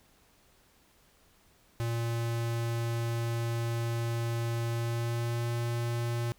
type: tone with pitch glide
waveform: square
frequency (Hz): 116.54 to 118.1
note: A#2 to A#2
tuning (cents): 0 to +23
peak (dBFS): -30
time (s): 1.8-6.32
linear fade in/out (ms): 0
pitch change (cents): +23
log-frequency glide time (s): 4.7-5.48
effects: pink hiss -64 dBFS RMS until 6.38 s